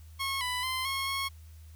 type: tone with pitch steps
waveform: 15% pulse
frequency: 1089 / 995 / 1036 / 1086 / 1093 Hz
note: C#6 / B5 / C6 / C#6 / C#6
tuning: -31 / +13 / -17 / -36 / -25 cents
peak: -24 dBFS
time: 0.19-1.29 s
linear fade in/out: 20 ms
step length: 220 ms
effects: added 79 Hz sine -47 dBFS peak until 1.75 s + white hiss -63 dBFS RMS until 1.75 s